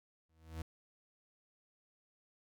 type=tone with exponential growth; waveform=40% pulse; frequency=80.5 Hz; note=E2; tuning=41 cents flat; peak=-37 dBFS; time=0.29-0.62 s; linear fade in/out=5 ms; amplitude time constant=71 ms; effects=none